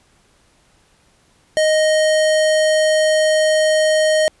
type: tone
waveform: square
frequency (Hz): 622.3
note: D#5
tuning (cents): 0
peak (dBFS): -13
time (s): 1.57-4.28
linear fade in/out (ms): 0
effects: pink hiss -56 dBFS RMS until 4.4 s + resampled to 24000 Hz